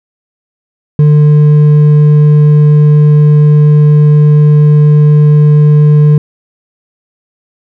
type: tone with hard clipping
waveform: sine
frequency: 149.3 Hz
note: D3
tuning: 29 cents sharp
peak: -3 dBFS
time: 0.99-6.18 s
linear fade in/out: 2 ms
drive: 4 dB
effects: none